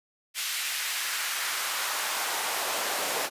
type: noise with high-pass filter sweep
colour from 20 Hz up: pink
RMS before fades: -30 dBFS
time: 0.34-3.3 s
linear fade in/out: 50 ms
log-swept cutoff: 2400 to 500 Hz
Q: 1.1
effects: resampled to 32000 Hz